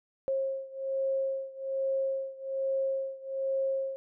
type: beating tone pair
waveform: sine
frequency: 537 / 538.2 Hz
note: C5 / C5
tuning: +45 / +49 cents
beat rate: 1.2 Hz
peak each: -31 / -33 dBFS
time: 0.28-3.96 s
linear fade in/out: 0 ms
effects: none